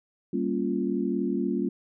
sine chord, G half-diminished seventh, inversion none, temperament equal, 196 / 233.1 / 277.2 / 349.2 Hz, G3 / Bb3 / Db4 / F4, 0 / 0 / 0 / 0 cents, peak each -30 dBFS, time 0.33-1.69 s, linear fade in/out 5 ms, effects none

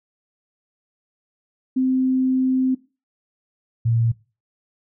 sine tone pair in turn, 259.4 / 115.55 Hz, C4 / A#2, -15 / -15 cents, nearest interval octave + major second, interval 1400 cents, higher first, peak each -16 dBFS, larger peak neither, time 1.76-2.75 / 3.85-4.12 s, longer first, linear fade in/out 10 ms, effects noise-tail reverb RT60 0.3 s tail -19 dB re dry

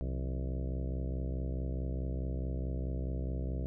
harmonic tone with a mistuned harmonic, 64.7 Hz, C2, 19 cents flat, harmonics 1 / 2 / 3 / 4 / 5 / 6 / 7 / 8 / 9 / 10, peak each -34 / -40 / -44 / -46 / -48 / -50 / -51 / -52 / -53 / -54 dBFS, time 0.01-3.66 s, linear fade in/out 0 ms, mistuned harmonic 3, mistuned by -140 cents, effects none

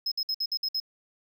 triangle tone bursts, 5140 Hz, E8, 45 cents flat, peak -25 dBFS, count 7, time 0.06-0.801 s, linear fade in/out 5 ms, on 57 ms, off 57 ms, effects none

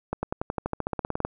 accelerating click train, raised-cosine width 1 ms, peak -13 dBFS, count 17, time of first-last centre 0.13-1.25 s, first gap 100 ms, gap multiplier 0.95, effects none

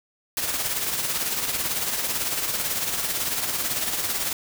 white noise with tremolo, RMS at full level -24 dBFS, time 0.37-4.33 s, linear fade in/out 2 ms, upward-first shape triangle, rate 18 Hz, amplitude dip 55%, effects none

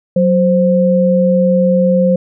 sine tone pair together, 185.01 / 523.3 Hz, F#3 / C5, 0 / 0 cents, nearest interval octave + tritone, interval 1800 cents, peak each -11 dBFS, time 0.16-2.16 s, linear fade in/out 5 ms, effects none

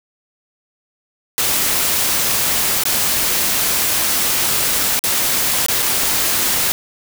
white noise with dropouts, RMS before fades -17 dBFS, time 1.38-6.72 s, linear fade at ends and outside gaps 0 ms, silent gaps 2.836-2.854 / 4.992-5.039 / 5.663-5.684 / 5.822-5.826 s, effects none

